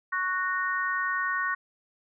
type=chord; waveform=sine; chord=F# major; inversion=second; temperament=just; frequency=1110 / 1480 / 1850 Hz; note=C#6 / F#6 / A#6; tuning=+2 / 0 / -14 cents; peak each=-30 dBFS; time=0.12-1.55 s; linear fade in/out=10 ms; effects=none